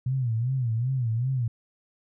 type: tone with vibrato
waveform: sine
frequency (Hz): 122.1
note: B2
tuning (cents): -19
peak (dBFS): -23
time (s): 0.06-1.48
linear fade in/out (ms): 5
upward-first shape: sine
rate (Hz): 2.6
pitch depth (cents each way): 160
effects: none